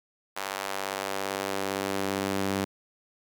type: tone with high-pass filter sweep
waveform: sawtooth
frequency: 97.6 Hz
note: G2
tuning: 7 cents flat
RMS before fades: -31 dBFS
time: 0.36-2.65 s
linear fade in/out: 10 ms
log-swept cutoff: 860 to 210 Hz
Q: 0.95
effects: none